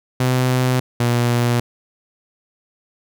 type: tone pair in turn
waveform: sawtooth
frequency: 127.4 / 120.25 Hz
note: C3 / B2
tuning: -46 / -46 cents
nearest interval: minor second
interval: 100 cents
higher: first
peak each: -11 dBFS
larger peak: neither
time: 0.2-0.8 / 1-1.6 s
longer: neither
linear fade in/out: 5 ms
effects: none